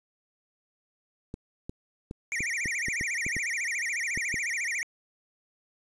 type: clicks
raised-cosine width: 3 ms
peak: -23 dBFS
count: 11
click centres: 1.341 / 1.695 / 2.111 / 2.406 / 2.658 / 2.884 / 3.011 / 3.265 / 3.366 / 4.175 / 4.342 s
type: tone with vibrato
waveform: square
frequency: 2102 Hz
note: C7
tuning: 7 cents sharp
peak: -29 dBFS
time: 2.32-4.83 s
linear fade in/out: 0 ms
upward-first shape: sine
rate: 14 Hz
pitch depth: 240 cents each way
effects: resampled to 22050 Hz + 9-bit